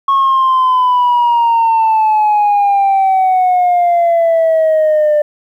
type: exponential sweep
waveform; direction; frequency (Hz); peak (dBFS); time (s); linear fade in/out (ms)
sine; down; 1100 to 594; -6; 0.08-5.22; 5
effects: tanh soft clip ceiling -6 dBFS + 8-bit